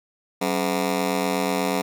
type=ring-modulated tone; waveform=15% pulse; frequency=233.1 Hz; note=A#3; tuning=in tune; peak=-12 dBFS; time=0.41-1.82 s; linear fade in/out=10 ms; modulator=44.1 Hz; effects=none